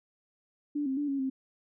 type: tone with pitch steps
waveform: sine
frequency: 292.2 / 266 / 291.1 / 275.9 / 265 Hz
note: D4 / C4 / D4 / C#4 / C4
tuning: -9 / +29 / -15 / -8 / +22 cents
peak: -28 dBFS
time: 0.75-1.3 s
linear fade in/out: 10 ms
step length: 110 ms
effects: none